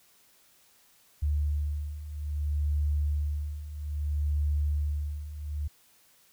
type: beating tone pair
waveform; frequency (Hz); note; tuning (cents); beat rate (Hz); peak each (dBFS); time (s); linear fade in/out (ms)
sine; 73.42 / 74.03; D2 / D2; 0 / +14; 0.61; -32 / -28; 1.22-5.68; 10
effects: white hiss -62 dBFS RMS until 6.32 s